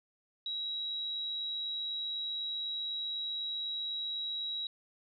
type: tone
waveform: sine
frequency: 3864 Hz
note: B7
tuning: 39 cents flat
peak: -34 dBFS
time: 0.46-4.67 s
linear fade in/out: 2 ms
effects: none